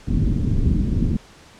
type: low-pass noise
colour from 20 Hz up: pink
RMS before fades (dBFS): -19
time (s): 0.07-1.17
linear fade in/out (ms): 10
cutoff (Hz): 270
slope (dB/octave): 24
effects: pink hiss -47 dBFS RMS until 1.59 s + low-pass 7000 Hz 12 dB/octave